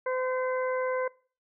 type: harmonic tone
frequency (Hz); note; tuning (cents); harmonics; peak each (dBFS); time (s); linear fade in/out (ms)
512; C5; -38; 1 / 2 / 3 / 4; -28 / -34 / -38 / -40; 0.06-1.08; 5
effects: noise-tail reverb RT60 0.4 s tail -22 dB re dry